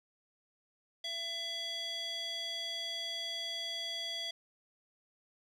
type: tone with band-pass filter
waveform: square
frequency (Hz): 670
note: E5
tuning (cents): +28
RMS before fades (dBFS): -39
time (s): 1.04-4.31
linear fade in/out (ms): 5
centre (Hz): 3800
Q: 7.5
effects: 12-bit